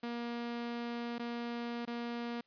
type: tone with dropouts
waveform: sawtooth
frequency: 237 Hz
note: A#3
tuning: 29 cents sharp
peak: -33 dBFS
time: 0.03-2.41 s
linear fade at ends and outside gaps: 5 ms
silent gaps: 1.184-1.194 / 1.853-1.875 s
effects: white hiss -74 dBFS RMS until 2.46 s + resampled to 11025 Hz